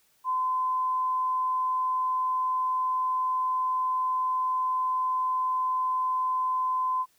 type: tone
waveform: sine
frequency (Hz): 1024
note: C6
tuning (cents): -38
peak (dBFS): -24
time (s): 0.24-7.06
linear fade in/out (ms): 50
effects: white hiss -66 dBFS RMS until 7.18 s